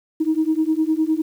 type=beating tone pair; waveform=sine; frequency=310.9 / 320.7 Hz; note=D#4 / E4; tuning=-1 / -48 cents; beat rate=9.8 Hz; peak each=-19 dBFS; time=0.2-1.22 s; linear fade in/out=10 ms; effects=tanh soft clip ceiling -9 dBFS + 8-bit